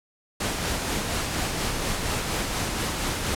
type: noise with tremolo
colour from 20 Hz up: pink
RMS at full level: -26 dBFS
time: 0.4-3.35 s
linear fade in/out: 5 ms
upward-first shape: sine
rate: 4.2 Hz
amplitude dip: 30%
effects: low-pass 11000 Hz 12 dB/octave